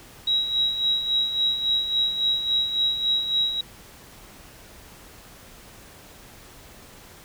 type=tone with tremolo; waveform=sine; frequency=3854 Hz; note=B7; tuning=43 cents flat; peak=-18 dBFS; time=0.27-3.61 s; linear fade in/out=5 ms; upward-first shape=sine; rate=3.6 Hz; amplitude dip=60%; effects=pink hiss -47 dBFS RMS until 7.24 s